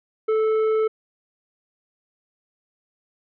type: tone with tanh clipping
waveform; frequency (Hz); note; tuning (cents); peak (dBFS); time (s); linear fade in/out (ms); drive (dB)
triangle; 437.4; A4; -10; -19; 0.28-0.88; 10; 12
effects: none